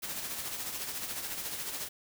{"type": "noise with tremolo", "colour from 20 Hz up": "white", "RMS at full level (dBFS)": -36, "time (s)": [0.02, 1.89], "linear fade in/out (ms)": 20, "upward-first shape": "sine", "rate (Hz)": 14, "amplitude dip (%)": 45, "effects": []}